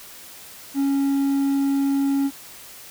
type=tone; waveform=triangle; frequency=276.6 Hz; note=C#4; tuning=4 cents flat; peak=-16 dBFS; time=0.74-2.31 s; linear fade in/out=50 ms; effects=white hiss -42 dBFS RMS until 2.9 s